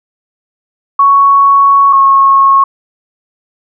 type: tone pair in turn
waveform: sine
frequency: 1112 / 1093.5 Hz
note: C#6 / C#6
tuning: +5 / -24 cents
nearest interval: unison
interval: 29 cents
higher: first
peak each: -3 dBFS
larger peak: neither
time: 0.99-1.93 / 1.93-2.64 s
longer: first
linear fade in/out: 5 ms
effects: none